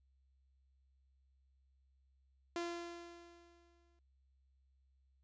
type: tone with exponential decay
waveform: sawtooth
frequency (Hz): 343.3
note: F4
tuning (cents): -30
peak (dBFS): -33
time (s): 2.56-3.99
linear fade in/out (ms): 1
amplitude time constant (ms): 310
effects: added 66 Hz sine -70 dBFS peak until 5.23 s + resampled to 16000 Hz